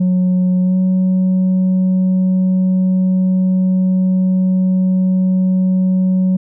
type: tone with pitch glide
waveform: sine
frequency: 182.7 to 185.89 Hz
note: F#3 to F#3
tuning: -22 to +8 cents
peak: -8 dBFS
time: 0-6.37 s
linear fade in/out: 10 ms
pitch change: +30 cents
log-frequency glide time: 0.62-0.77 s
effects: tanh soft clip ceiling -10 dBFS